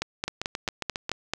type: two click trains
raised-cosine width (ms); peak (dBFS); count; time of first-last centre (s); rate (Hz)
0.2; -10 / -12; 7 / 7; 0.02-1.336 / 0.28-1.094; 4.56 / 7.37
effects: none